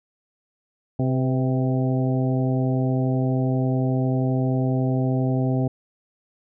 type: harmonic tone with a mistuned harmonic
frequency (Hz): 130.3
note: C3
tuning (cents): -7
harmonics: 1 / 2 / 3 / 4 / 5 / 6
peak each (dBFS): -21 / -24 / -31 / -33 / -32 / -36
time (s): 0.99-5.68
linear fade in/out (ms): 5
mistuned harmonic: 4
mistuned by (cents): -44
effects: none